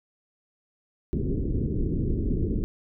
pink low-pass noise, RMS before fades -26 dBFS, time 1.13-2.64 s, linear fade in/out 0 ms, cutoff 410 Hz, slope 48 dB/octave, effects none

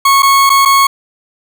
40% pulse tone with dropouts, 1100 Hz, C#6, 14 cents flat, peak -5 dBFS, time 0.05-0.87 s, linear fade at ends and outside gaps 5 ms, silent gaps 0.223-0.229 / 0.495-0.5 / 0.652-0.656 s, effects none

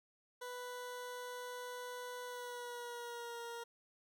20% pulse tone with pitch glide, 494.2 to 468.9 Hz, B4 to A#4, +1 to +10 cents, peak -39 dBFS, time 0.41-3.64 s, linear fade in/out 10 ms, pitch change -91 cents, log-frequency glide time 2.25-3.4 s, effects none

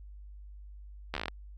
slowing click train, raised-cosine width 0.3 ms, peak -17 dBFS, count 9, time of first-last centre 1.14-1.282 s, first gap 12 ms, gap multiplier 1.11, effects added 50 Hz sine -45 dBFS peak until 1.57 s + Opus 48 kbps

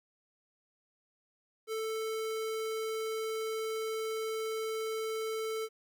square tone, 441.4 Hz, A4, 5 cents sharp, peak -34 dBFS, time 1.67-5.69 s, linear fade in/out 50 ms, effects 12-bit

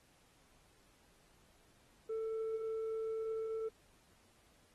sine tone with tanh clipping, 444.2 Hz, A4, 16 cents sharp, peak -37 dBFS, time 2.09-3.69 s, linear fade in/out 10 ms, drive 2 dB, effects pink hiss -69 dBFS RMS until 4.74 s + AAC 32 kbps

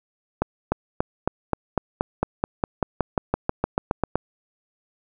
accelerating click train, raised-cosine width 1 ms, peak -6 dBFS, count 20, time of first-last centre 0.42-4.156 s, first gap 300 ms, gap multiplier 0.95, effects none

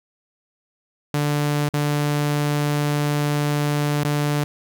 sawtooth tone with dropouts, 146.83 Hz, D3, in tune, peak -15 dBFS, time 1.14-4.44 s, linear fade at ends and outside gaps 2 ms, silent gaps 1.689-1.737 / 4.036-4.048 s, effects 9-bit

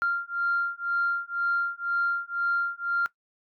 sine beating tone pair, 1390 / 1392 Hz, F6 / F6, -9 / -6 cents, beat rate 2 Hz, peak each -27 dBFS, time 0.02-3.06 s, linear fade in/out 0 ms, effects noise-tail reverb RT60 0.1 s tail -19 dB re dry + tanh soft clip ceiling -17 dBFS

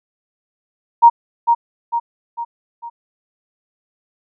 sine tone with echo, 937 Hz, A#5, 9 cents sharp, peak -3 dBFS, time 1.02-1.1 s, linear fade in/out 20 ms, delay 450 ms, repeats 4, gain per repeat -6 dB, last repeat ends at 2.9 s, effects none

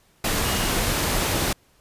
sine tone in noise, 2871 Hz, F7, 47 cents sharp, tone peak -33 dBFS, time 0.44-0.69 s, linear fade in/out 5 ms, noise pink, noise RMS -23 dBFS, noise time 0.24-1.53 s, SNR -13 dB, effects pink hiss -60 dBFS RMS until 1.8 s + resampled to 32000 Hz

